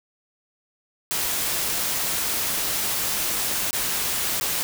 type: noise with dropouts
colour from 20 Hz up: white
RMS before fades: -25 dBFS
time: 1.11-4.63 s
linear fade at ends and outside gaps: 0 ms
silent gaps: 3.708-3.73 / 4.399-4.41 s
effects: none